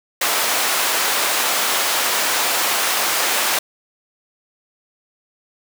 pink high-pass noise, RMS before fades -19 dBFS, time 0.21-3.59 s, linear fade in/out 5 ms, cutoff 700 Hz, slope 12 dB/octave, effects none

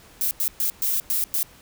violet noise bursts at uneven times, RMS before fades -23 dBFS, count 6, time 0.21-0.31 / 0.4-0.48 / 0.6-0.7 / 0.82-1 / 1.1-1.24 / 1.34-1.43 s, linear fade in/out 0 ms, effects pink hiss -50 dBFS RMS until 1.61 s

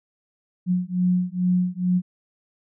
sine beating tone pair, 179.5 / 181.8 Hz, F3 / F#3, +48 / -30 cents, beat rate 2.3 Hz, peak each -22 dBFS, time 0.66-2.02 s, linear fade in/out 50 ms, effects none

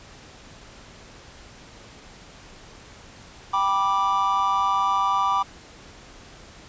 triangle chord, G major, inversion none, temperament just, 784 / 980 / 1176 Hz, G5 / B5 / D6, 0 / -14 / +2 cents, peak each -25 / -22 / -20 dBFS, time 3.53-5.43 s, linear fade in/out 10 ms, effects pink hiss -46 dBFS RMS until 6.68 s + resampled to 16000 Hz

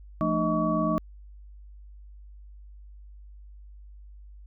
sine tone cluster, 172.2 / 220.4 / 302.5 / 630 / 1131 Hz, F3 / A3 / D#4 / D#5 / C#6, -24 / +3 / -49 / +21 / +34 cents, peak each -29 dBFS, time 0.21-0.98 s, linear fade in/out 0 ms, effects added 50 Hz sine -44 dBFS peak until 4.46 s

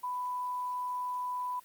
sine tone, 994 Hz, B5, 11 cents sharp, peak -32 dBFS, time 0.03-1.6 s, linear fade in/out 10 ms, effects white hiss -59 dBFS RMS until 1.64 s + Opus 32 kbps

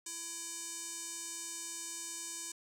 square tone with band-pass filter, 334.8 Hz, E4, 27 cents sharp, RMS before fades -43 dBFS, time 0.06-2.52 s, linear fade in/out 5 ms, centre 7600 Hz, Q 3, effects none

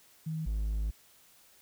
sine / triangle tone pair in turn, 158.7 / 52.96 Hz, D#3 / G#1, +35 / +35 cents, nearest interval octave + perfect fifth, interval 1900 cents, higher first, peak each -32 / -27 dBFS, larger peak second, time 0.26-0.46 / 0.46-0.91 s, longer second, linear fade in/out 10 ms, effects white hiss -61 dBFS RMS until 1.61 s

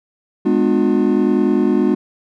triangle chord, G# diminished seventh, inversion none, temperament just, 207.7 / 249.2 / 299 / 358.8 Hz, G#3 / B3 / D4 / F4, 0 / +16 / +31 / +47 cents, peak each -16 dBFS, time 0.45-1.95 s, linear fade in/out 10 ms, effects none

